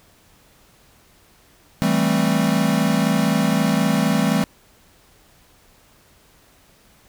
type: chord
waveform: square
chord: A minor seventh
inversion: second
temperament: equal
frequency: 164.81 / 196 / 220 / 261.6 Hz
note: E3 / G3 / A3 / C4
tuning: 0 / 0 / 0 / 0 cents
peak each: -23 / -22 / -22 / -24 dBFS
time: 1.82-4.44 s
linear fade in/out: 0 ms
effects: pink hiss -54 dBFS RMS until 7.08 s